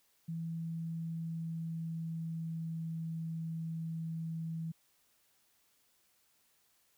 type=tone with pitch glide; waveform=sine; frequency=164.81 to 163.01 Hz; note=E3 to E3; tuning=0 to -19 cents; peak=-36 dBFS; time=0.28-4.72 s; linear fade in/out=10 ms; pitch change=-19 cents; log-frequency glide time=0.41-3.01 s; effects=white hiss -72 dBFS RMS until 6.97 s